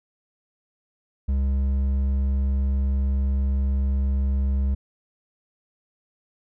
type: tone with hard clipping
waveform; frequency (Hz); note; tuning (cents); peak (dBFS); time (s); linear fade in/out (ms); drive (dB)
triangle; 67.7; C#2; -40; -21; 1.28-4.75; 10; 9
effects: none